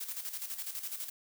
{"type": "noise with tremolo", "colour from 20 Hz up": "blue", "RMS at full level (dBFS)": -38, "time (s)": [0, 1.1], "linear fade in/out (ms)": 10, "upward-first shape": "square", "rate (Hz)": 12, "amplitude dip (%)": 60, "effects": []}